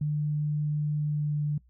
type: tone with pitch glide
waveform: sine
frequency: 149.5 to 148.21 Hz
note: D3 to D3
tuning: +31 to +16 cents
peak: -25 dBFS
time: 0.01-1.58 s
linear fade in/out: 5 ms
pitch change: -15 cents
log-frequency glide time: 1.02-1.41 s
effects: noise-tail reverb RT60 0.1 s tail -22 dB re dry + added 61 Hz sine -57 dBFS peak until 1.69 s